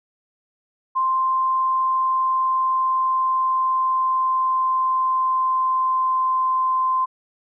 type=tone with pitch glide; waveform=sine; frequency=1046.5 to 1038.1 Hz; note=C6 to C6; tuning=0 to -14 cents; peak=-17 dBFS; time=0.95-7.06 s; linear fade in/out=20 ms; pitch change=-14 cents; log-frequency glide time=1.33-6.51 s; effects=none